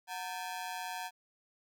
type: ring-modulated tone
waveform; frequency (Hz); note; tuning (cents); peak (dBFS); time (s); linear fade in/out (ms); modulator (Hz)
sawtooth; 825; G#5; -12; -31; 0.07-1.11; 50; 90.5
effects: 12-bit